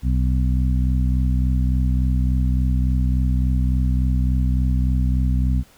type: harmonic tone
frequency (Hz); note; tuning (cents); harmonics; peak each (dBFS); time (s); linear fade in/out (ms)
63.5; B1; +49; 1 / 2 / 3 / 4; -17 / -23 / -27 / -29; 0.02-5.64; 50
effects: pink hiss -52 dBFS RMS until 5.77 s